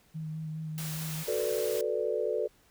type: tone with vibrato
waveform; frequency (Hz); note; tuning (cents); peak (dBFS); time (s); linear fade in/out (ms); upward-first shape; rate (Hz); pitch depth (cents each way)
sine; 157.1; D#3; +17; -34; 0.14-1.24; 20; sine; 4.8; 19
type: noise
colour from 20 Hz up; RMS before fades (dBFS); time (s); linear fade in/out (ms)
white; -40; 0.78-1.81; 0
type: chord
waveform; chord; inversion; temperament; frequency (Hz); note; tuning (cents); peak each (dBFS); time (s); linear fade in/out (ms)
sine; B minor seventh; second; equal; 370 / 440 / 493.9 / 587.3; F#4 / A4 / B4 / D5; 0 / 0 / 0 / 0; -36 / -31 / -33 / -34; 1.27-2.48; 20
effects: pink hiss -64 dBFS RMS until 2.7 s